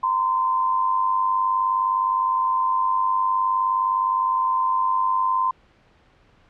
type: tone pair together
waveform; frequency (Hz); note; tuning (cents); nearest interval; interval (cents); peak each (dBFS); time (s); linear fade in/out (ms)
sine; 932 / 1031.5; A#5 / C6; -1 / -25; major second; 176; -25 / -19; 0.03-5.51; 5
effects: pink hiss -57 dBFS RMS until 6.49 s + low-pass 3000 Hz 12 dB/octave